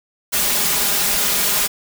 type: noise with comb filter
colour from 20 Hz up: white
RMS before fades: -18 dBFS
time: 0.32-1.68 s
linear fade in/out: 20 ms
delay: 4.9 ms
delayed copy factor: +0.8
effects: none